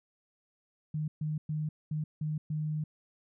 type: tone bursts at uneven times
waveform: sine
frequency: 153.3 Hz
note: D#3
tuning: 25 cents flat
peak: -30 dBFS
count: 6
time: 0.94-1.08 / 1.21-1.38 / 1.49-1.69 / 1.91-2.04 / 2.21-2.38 / 2.5-2.84 s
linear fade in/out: 5 ms
effects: none